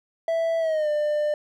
triangle tone with pitch glide, 659.3 to 597.6 Hz, E5 to D5, 0 to +30 cents, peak -19 dBFS, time 0.28-1.34 s, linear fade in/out 2 ms, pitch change -170 cents, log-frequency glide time 0.59-0.89 s, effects none

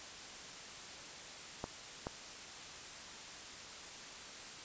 clicks, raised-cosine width 1 ms, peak -24 / -24 dBFS, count 2, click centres 1.641 / 2.069 s, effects white hiss -49 dBFS RMS until 4.64 s + resampled to 16000 Hz

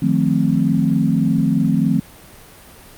sine chord, F dominant seventh, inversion third, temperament equal with one note detuned, 155.56 / 178.8 / 220 / 261.6 Hz, Eb3 / F3 / A3 / C4, 0 / +41 / 0 / 0 cents, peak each -19 dBFS, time 0.02-2 s, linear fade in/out 5 ms, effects pink hiss -42 dBFS RMS until 2.97 s + Opus 32 kbps

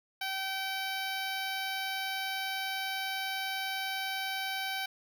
10% pulse tone with notch filter, 770 Hz, G5, 31 cents flat, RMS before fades -35 dBFS, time 0.21-4.86 s, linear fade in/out 5 ms, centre 8500 Hz, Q 1.3, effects none

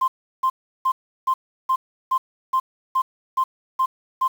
sine tone bursts, 1046.5 Hz, C6, in tune, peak -15 dBFS, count 11, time 0.01-4.28 s, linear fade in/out 10 ms, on 70 ms, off 350 ms, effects tanh soft clip ceiling -12 dBFS + 7-bit

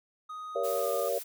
triangle tone with pitch glide, 1248 to 1216 Hz, D#6 to D#6, +5 to -40 cents, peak -36 dBFS, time 0.29-1.09 s, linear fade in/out 10 ms, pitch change -45 cents, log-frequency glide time 0.79-0.88 s
sine chord, G diminished seventh, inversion none, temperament just, 392 / 470.4 / 564.5 / 677.4 Hz, G4 / Bb4 / Db5 / Fb5, 0 / +16 / +31 / +47 cents, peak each -37 / -32 / -31 / -35 dBFS, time 0.55-1.19 s, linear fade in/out 10 ms
blue noise, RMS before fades -40 dBFS, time 0.63-1.24 s, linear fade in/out 20 ms
effects none

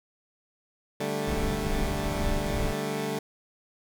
15% pulse chord, D suspended fourth, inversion none, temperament equal, 146.83 / 196 / 220 Hz, D3 / G3 / A3, 0 / 0 / 0 cents, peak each -27 dBFS, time 1-3.19 s, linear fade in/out 5 ms
brown noise with tremolo, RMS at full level -29 dBFS, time 1.27-2.73 s, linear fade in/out 2 ms, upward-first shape sine, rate 2.4 Hz, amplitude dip 30%
effects none

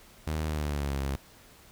sawtooth tone with pitch glide, 77.8 to 68.52 Hz, D#2 to C#2, 0 to -19 cents, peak -25 dBFS, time 0.27-1.16 s, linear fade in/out 0 ms, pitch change -219 cents, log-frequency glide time 0.47-0.97 s, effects pink hiss -55 dBFS RMS until 1.71 s

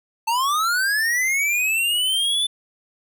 square linear sweep, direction up, 878 to 3523 Hz, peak -19 dBFS, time 0.27-2.47 s, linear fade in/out 10 ms, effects none

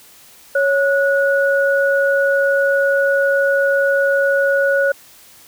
sine tone pair together, 554.4 / 1462.2 Hz, C#5 / F#6, 0 / -21 cents, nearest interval octave + perfect fourth, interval 1679 cents, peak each -14 / -17 dBFS, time 0.55-4.92 s, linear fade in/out 5 ms, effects white hiss -45 dBFS RMS until 5.47 s

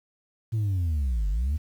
sine linear two-way sweep, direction down then up, 114.3 to 46.5 to 79.7 Hz, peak -20 dBFS, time 0.52-1.58 s, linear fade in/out 20 ms, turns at 1.29 s, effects tanh soft clip ceiling -22 dBFS + 9-bit

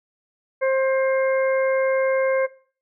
harmonic tone, 530 Hz, C5, 22 cents sharp, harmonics 1 / 2 / 3 / 4, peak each -18 / -30 / -31 / -30 dBFS, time 0.61-2.47 s, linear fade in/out 20 ms, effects noise-tail reverb RT60 0.4 s tail -18 dB re dry

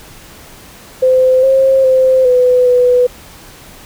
sine tone with pitch steps, 515 / 533 / 520 / 500 / 495 Hz, C5 / C5 / C5 / B4 / B4, -28 / +32 / -11 / +21 / +4 cents, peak -6 dBFS, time 1.02-3.07 s, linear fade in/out 10 ms, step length 410 ms, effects pink hiss -37 dBFS RMS until 3.85 s

